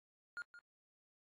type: tone with echo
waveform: triangle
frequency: 1419 Hz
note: F6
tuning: 27 cents sharp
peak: -40 dBFS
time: 0.37-0.42 s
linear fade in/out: 0 ms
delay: 170 ms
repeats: 1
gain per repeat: -12 dB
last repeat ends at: 0.59 s
effects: AAC 32 kbps